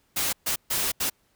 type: noise bursts at uneven times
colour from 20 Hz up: white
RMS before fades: -26 dBFS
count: 4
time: 0.16-0.33 / 0.46-0.56 / 0.7-0.92 / 1-1.1 s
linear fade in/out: 10 ms
effects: pink hiss -67 dBFS RMS until 1.35 s